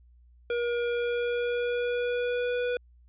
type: tone with pitch glide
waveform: square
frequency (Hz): 477.2 to 489.8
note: A#4 to B4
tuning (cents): +41 to -14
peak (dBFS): -27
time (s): 0.5-2.77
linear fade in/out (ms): 2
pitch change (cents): +45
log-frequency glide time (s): 0.88-2.54
effects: added 60 Hz sine -54 dBFS peak until 3.08 s + resampled to 8000 Hz